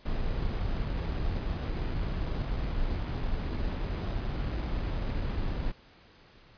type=noise with sample-and-hold; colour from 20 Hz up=brown; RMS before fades=-31 dBFS; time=0.05-5.72 s; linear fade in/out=10 ms; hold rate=4410 Hz; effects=pink hiss -57 dBFS RMS until 6.57 s + resampled to 11025 Hz